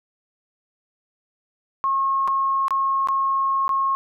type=tone with dropouts; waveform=sine; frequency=1084 Hz; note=C#6; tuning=39 cents flat; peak=-18 dBFS; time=1.84-3.95 s; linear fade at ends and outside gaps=0 ms; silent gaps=2.276-2.281 / 2.682-2.707 / 3.073-3.086 / 3.68-3.692 s; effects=none